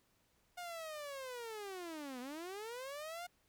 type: linear two-way sweep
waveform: sawtooth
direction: down then up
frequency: 720 to 241.1 to 720 Hz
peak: -40 dBFS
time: 0.57-3.27 s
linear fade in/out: 10 ms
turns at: 2.2 s
effects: pink hiss -75 dBFS RMS until 3.48 s